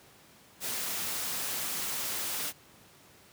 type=noise; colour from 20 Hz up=white; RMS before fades=-34 dBFS; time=0.6-2.53 s; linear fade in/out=50 ms; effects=pink hiss -57 dBFS RMS until 3.32 s + high-pass 100 Hz 12 dB/octave